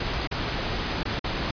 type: noise with dropouts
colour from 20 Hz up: pink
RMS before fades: -28 dBFS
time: 0-1.51 s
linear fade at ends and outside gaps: 5 ms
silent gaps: 0.274-0.312 / 1.033-1.053 / 1.194-1.241 s
effects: resampled to 11025 Hz

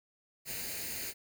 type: noise with comb filter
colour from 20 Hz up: white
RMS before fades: -39 dBFS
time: 0.45-1.14 s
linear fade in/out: 50 ms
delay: 0.44 ms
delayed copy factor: +0.65
effects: none

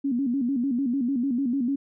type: tone with vibrato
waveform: sine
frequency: 257.9 Hz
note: C4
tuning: 25 cents flat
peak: -22 dBFS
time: 0.04-1.76 s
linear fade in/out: 10 ms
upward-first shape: square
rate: 6.7 Hz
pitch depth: 130 cents each way
effects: none

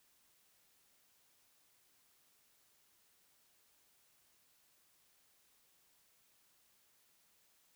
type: silence
effects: white hiss -72 dBFS RMS until 7.75 s

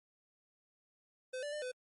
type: tone with pitch steps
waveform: square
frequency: 512 / 584 / 599 / 504 Hz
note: C5 / D5 / D5 / B4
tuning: -38 / -10 / +34 / +35 cents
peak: -39 dBFS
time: 1.33-1.718 s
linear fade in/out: 10 ms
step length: 97 ms
effects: MP3 48 kbps

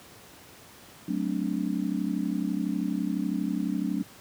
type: chord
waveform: sine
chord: D dominant seventh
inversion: first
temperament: equal with one note detuned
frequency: 187.91 / 220 / 261.6 / 293.7 Hz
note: F#3 / A3 / C4 / D4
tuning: +27 / 0 / 0 / 0 cents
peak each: -30 / -32 / -33 / -31 dBFS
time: 1.08-4.03 s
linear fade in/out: 5 ms
effects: pink hiss -50 dBFS RMS until 4.2 s + high-pass 100 Hz 12 dB/octave

